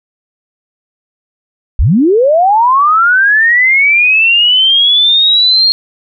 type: linear sweep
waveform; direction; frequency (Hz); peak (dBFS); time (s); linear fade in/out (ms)
sine; up; 38.56 to 4267; -5; 1.79-5.72; 0
effects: none